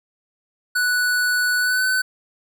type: tone with pitch glide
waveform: square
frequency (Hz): 1480 to 1512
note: F#6 to F#6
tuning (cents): 0 to +37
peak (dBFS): -18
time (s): 0.75-2.02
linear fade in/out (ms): 10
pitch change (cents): +37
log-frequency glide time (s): 1.59-1.85
effects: none